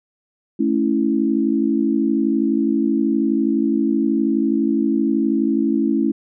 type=chord; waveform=sine; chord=A major; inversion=none; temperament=equal with one note detuned; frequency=218.2 / 277.2 / 329.6 Hz; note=A3 / C#4 / E4; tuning=-14 / 0 / 0 cents; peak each=-20 / -19 / -20 dBFS; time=0.59-6.12 s; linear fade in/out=10 ms; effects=none